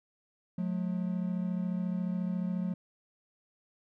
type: tone pair together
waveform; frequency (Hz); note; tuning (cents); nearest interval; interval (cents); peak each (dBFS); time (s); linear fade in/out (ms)
triangle; 179.4 / 213.6; F3 / G#3; +47 / +49; minor third; 302; -29 / -34; 0.58-2.74; 5
effects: none